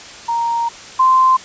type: tone pair in turn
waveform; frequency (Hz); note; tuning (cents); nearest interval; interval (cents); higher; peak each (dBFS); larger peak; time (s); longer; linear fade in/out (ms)
sine; 932.3 / 1039.8; A#5 / C6; 0 / -11; major second; 189; second; -15 / -8; second; 0.28-0.69 / 0.99-1.37; first; 10
effects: white hiss -35 dBFS RMS until 1.44 s + resampled to 16000 Hz